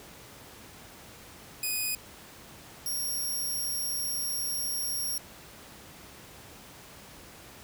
5% pulse tone pair in turn, 2489 / 5588 Hz, D#7 / F8, 0 / 0 cents, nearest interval octave + major second, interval 1400 cents, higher second, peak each -19 / -24 dBFS, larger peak first, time 1.63-1.95 / 2.86-5.18 s, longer second, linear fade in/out 2 ms, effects pink hiss -49 dBFS RMS until 7.63 s + high-pass 60 Hz 12 dB/octave

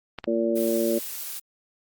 clicks, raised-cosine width 0.3 ms, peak -17 / -17 dBFS, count 2, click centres 0.187 / 0.242 s
harmonic tone, 114.7 Hz, A#2, 28 cents flat, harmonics 2 / 3 / 4 / 5, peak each -27 / -25 / -30 / -26 dBFS, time 0.27-0.99 s, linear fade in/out 10 ms
blue noise, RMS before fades -34 dBFS, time 0.55-1.4 s, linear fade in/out 20 ms
effects Opus 48 kbps

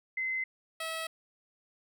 sine / 10% pulse tone pair in turn, 2056 / 647.6 Hz, C7 / E5, -31 / -31 cents, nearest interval octave + minor sixth, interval 2000 cents, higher first, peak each -30 / -26 dBFS, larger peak second, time 0.17-0.44 / 0.8-1.07 s, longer neither, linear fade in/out 5 ms, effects none

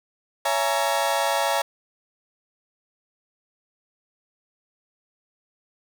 35% pulse chord, A# half-diminished seventh, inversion first, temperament just, 559.4 / 671.3 / 839.1 / 932.3 Hz, C#5 / E5 / G#5 / A#5, +16 / +31 / +18 / 0 cents, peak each -25 dBFS, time 0.45-1.62 s, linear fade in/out 5 ms, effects none

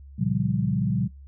sine chord, G half-diminished seventh, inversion first, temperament equal, 116.54 / 138.59 / 174.61 / 196 Hz, Bb2 / Db3 / F3 / G3, 0 / 0 / 0 / 0 cents, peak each -27 dBFS, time 0.18-1.08 s, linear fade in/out 20 ms, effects noise-tail reverb RT60 0.2 s tail -25 dB re dry + added 69 Hz sine -42 dBFS peak until 1.27 s

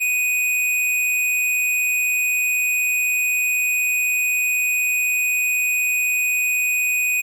square tone with amplitude modulation, 2489 Hz, D#7, in tune, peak -17 dBFS, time 0-7.22 s, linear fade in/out 20 ms, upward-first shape sine, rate 237 Hz, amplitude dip 30%, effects 9-bit

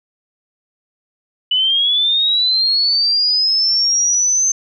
sine linear sweep, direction up, 2960 to 6272 Hz, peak -12 dBFS, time 1.51-4.52 s, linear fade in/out 5 ms, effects none

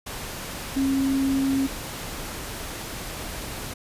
sine tone in noise, 270.4 Hz, C#4, 43 cents flat, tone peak -20 dBFS, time 0.76-1.67 s, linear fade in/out 10 ms, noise pink, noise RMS -34 dBFS, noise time 0.06-3.74 s, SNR +11 dB, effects resampled to 32000 Hz

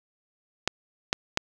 clicks, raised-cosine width 0.2 ms, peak -5 dBFS, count 3, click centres 0.676 / 1.129 / 1.374 s, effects none

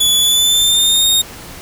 sawtooth tone with pitch glide, 3434 to 3702 Hz, A7 to A#7, -43 to -13 cents, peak -7 dBFS, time 0-1.22 s, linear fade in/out 10 ms, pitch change +130 cents, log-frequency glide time 0.19-1.08 s, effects pink hiss -33 dBFS RMS until 1.61 s

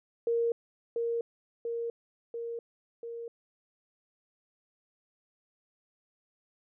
sine tone with echo, 466.2 Hz, A#4, in tune, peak -25 dBFS, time 0.27-0.52 s, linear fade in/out 2 ms, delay 690 ms, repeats 4, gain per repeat -3 dB, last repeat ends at 3.28 s, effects none

